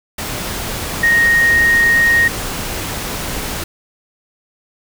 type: tone in noise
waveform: sine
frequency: 1864.7 Hz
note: A#6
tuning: in tune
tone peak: -9 dBFS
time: 1.03-2.28 s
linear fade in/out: 5 ms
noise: pink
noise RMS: -23 dBFS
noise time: 0.18-3.64 s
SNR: +11 dB
effects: none